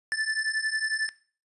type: beating tone pair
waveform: square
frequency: 1749 / 1760 Hz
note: A6 / A6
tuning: -11 / 0 cents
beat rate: 11 Hz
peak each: -31 / -29 dBFS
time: 0.12-1.09 s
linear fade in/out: 0 ms
effects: noise-tail reverb RT60 0.4 s tail -18 dB re dry + resampled to 24000 Hz